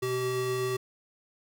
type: tone pair together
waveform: square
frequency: 125.13 / 383.5 Hz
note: B2 / G4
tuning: +23 / -38 cents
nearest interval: octave + perfect fifth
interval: 1939 cents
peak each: -36 / -29 dBFS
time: 0.02-0.77 s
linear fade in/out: 10 ms
effects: none